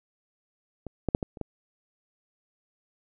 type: clicks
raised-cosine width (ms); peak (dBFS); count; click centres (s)
2; -23 / -12 / -7 / -16 / -29 / -18; 6; 0.867 / 1.087 / 1.149 / 1.228 / 1.372 / 1.413
effects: none

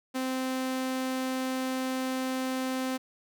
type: tone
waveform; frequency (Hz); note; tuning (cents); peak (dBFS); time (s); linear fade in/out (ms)
sawtooth; 259.7; C4; -13; -25; 0.14-2.98; 20
effects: none

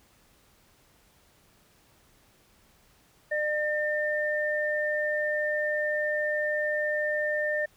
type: tone pair together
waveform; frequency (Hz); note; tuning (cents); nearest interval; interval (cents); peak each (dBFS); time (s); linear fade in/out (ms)
sine; 602.3 / 1805; D5 / A6; +44 / +44; octave + perfect fifth; 1900; -28 / -28; 3.31-7.66; 10
effects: pink hiss -62 dBFS RMS until 7.76 s

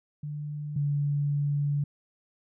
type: tone pair in turn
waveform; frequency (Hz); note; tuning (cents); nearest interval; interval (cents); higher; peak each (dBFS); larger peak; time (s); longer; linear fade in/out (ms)
sine; 148.1 / 144.22; D3 / D3; +15 / -31; unison; 46; first; -32 / -24; second; 0.23-0.76 / 0.76-1.84; second; 5
effects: none

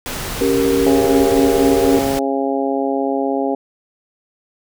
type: noise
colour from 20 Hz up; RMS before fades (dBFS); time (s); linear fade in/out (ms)
pink; -25; 0.06-2.19; 0
type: chord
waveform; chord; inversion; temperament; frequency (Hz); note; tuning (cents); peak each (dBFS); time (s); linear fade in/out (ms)
sine; G diminished; second; equal; 277.2 / 392 / 466.2; Db4 / G4 / Bb4; 0 / 0 / 0; -17; 0.41-1.99; 2
type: harmonic tone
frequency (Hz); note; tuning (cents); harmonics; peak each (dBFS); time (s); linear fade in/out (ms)
136.6; C#3; -25; 2 / 3 / 4 / 5 / 6; -20 / -22 / -23 / -24 / -25; 0.86-3.55; 5
effects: none

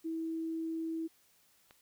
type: tone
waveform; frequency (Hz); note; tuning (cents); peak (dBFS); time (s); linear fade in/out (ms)
sine; 325.1; E4; -24; -34; 0.04-1.08; 20
type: click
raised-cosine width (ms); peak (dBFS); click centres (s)
0.3; -38; 1.709
effects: white hiss -68 dBFS RMS until 1.81 s

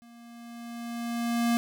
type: tone with level ramp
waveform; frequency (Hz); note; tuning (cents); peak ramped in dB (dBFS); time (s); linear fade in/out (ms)
square; 235; A#3; +14; -51 to -22; 0.02-1.57; 0
effects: none

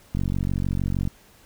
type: click train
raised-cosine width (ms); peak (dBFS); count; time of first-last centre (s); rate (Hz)
5; -13; 44; 0.15-1.075; 46.5
effects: pink hiss -54 dBFS RMS until 1.45 s

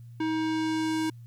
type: tone with low-pass filter sweep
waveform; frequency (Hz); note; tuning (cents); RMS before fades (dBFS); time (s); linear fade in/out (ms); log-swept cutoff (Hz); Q
square; 316.8; D#4; +31; -28; 0.2-1.1; 5; 3100 to 12000; 0.71
effects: added 118 Hz sine -43 dBFS peak until 1.26 s + white hiss -71 dBFS RMS until 1.26 s

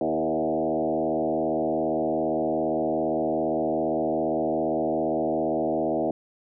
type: tone with frequency modulation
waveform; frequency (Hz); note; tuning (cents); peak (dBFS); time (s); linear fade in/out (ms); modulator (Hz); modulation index
sine; 481.3; B4; -45; -22; 0.01-6.11; 2; 77.5; 3.1
effects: none

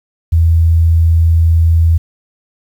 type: tone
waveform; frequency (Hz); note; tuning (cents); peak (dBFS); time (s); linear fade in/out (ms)
sine; 82.41; E2; 0; -6; 0.32-1.98; 10
effects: 7-bit

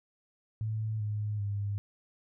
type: tone with pitch steps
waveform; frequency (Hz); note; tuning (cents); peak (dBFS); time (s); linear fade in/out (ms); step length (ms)
sine; 109.3 / 105.27 / 101.39; A2 / G#2 / G#2; -11 / +24 / -41; -30; 0.61-1.78; 0; 390
effects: none

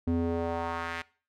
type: tone with band-pass filter sweep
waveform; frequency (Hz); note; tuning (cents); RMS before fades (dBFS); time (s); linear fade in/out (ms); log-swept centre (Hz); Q
square; 83.9; E2; +31; -31; 0.07-1.02; 5; 230 to 2100; 1.6
effects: noise-tail reverb RT60 0.4 s tail -21 dB re dry

